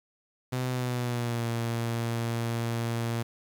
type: tone with pitch glide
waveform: sawtooth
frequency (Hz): 127 to 116.46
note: B2 to A#2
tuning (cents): +49 to -1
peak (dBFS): -24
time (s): 0.52-3.23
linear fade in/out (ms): 10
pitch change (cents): -150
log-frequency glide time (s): 0.68-1.46
effects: 9-bit